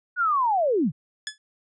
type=linear sweep; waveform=sine; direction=down; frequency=1488 to 116.54 Hz; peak=-19 dBFS; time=0.16-0.92 s; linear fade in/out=50 ms
type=tone with exponential decay; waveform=15% pulse; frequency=1712 Hz; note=A6; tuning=48 cents flat; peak=-19 dBFS; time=1.27-1.38 s; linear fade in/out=1 ms; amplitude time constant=22 ms
effects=resampled to 24000 Hz